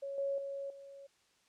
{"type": "tone with level steps", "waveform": "sine", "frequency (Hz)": 554.4, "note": "C#5", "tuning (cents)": 0, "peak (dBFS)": [-38, -32, -38, -49], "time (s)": [0.02, 1.07], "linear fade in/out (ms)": 10, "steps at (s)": [0.18, 0.38, 0.7], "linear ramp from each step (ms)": 2, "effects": ["white hiss -71 dBFS RMS until 1.48 s", "low-pass 7000 Hz 12 dB/octave"]}